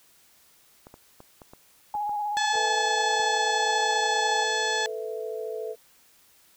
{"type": "clicks", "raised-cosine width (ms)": 1, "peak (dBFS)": -31, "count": 9, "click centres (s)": [0.869, 0.941, 1.204, 1.418, 1.535, 1.951, 2.094, 2.556, 3.198]}
{"type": "tone with vibrato", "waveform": "sine", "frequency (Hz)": 830.6, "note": "G#5", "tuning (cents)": 0, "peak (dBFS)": -26, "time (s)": [1.94, 4.44], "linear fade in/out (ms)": 2, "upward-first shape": "square", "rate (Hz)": 16, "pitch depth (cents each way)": 23}
{"type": "harmonic tone", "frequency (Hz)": 861, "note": "A5", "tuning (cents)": -38, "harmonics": [1, 2, 3, 4, 5, 6, 7, 8, 9], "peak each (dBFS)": [-30, -28, -40, -32, -35, -42, -38, -44, -38], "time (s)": [2.37, 4.86], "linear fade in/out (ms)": 0}
{"type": "chord", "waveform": "sine", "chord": "A suspended second", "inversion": "none", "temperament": "equal", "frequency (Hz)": [440, 493.9, 659.3], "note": ["A4", "B4", "E5"], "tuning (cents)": [0, 0, 0], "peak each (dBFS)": [-32, -36, -38], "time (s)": [2.52, 5.76], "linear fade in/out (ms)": 50}
{"effects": ["white hiss -59 dBFS RMS until 6.56 s"]}